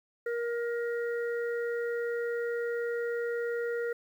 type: harmonic tone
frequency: 471.4 Hz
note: A#4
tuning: 19 cents sharp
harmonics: 1 / 3 / 4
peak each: -30 / -40 / -42 dBFS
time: 0.26-3.93 s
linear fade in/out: 5 ms
effects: 10-bit